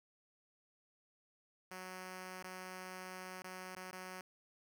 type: tone with dropouts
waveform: 5% pulse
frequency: 185 Hz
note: F#3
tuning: in tune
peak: -35 dBFS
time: 1.71-4.21 s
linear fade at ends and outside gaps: 2 ms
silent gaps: 2.426-2.44 / 3.421-3.442 / 3.751-3.764 / 3.911-3.929 s
effects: none